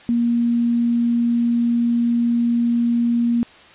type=tone; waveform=sine; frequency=236.2 Hz; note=A#3; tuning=23 cents sharp; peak=-15 dBFS; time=0.09-3.43 s; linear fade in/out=0 ms; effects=white hiss -45 dBFS RMS until 3.74 s + resampled to 8000 Hz